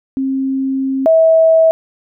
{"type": "tone pair in turn", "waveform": "sine", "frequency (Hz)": [267.3, 648], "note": ["C4", "E5"], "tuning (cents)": [37, -30], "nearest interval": "octave + minor third", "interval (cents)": 1533, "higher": "second", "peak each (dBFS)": [-14, -6], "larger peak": "second", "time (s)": [[0.17, 1.06], [1.06, 1.71]], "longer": "first", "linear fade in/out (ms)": 0, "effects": []}